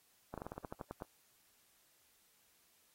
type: slowing click train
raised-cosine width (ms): 1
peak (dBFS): -29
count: 11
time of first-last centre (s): 0.34-1.022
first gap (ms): 37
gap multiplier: 1.13
effects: white hiss -71 dBFS RMS until 2.94 s + AAC 48 kbps